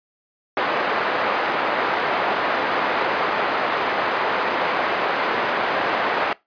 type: band-pass noise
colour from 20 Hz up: pink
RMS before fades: -22 dBFS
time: 0.57-6.33 s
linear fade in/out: 2 ms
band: 540 to 1800 Hz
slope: 12 dB/octave
effects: noise-tail reverb RT60 0.2 s tail -21 dB re dry + resampled to 11025 Hz